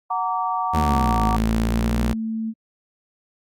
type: chord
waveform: sine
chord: Gb augmented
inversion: none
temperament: just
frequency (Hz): 740 / 925 / 1156.2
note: Gb5 / Bb5 / D6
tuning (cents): 0 / -14 / -27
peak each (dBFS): -25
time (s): 0.1-1.37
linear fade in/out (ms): 10
type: exponential two-way sweep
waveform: sawtooth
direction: down then up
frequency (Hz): 82.4 to 53.2 to 61.1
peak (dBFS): -16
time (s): 0.73-2.14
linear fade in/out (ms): 20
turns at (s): 1.22
type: tone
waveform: sine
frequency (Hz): 222.4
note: A3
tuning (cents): +19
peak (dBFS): -23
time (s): 0.73-2.54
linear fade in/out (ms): 50
effects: Opus 48 kbps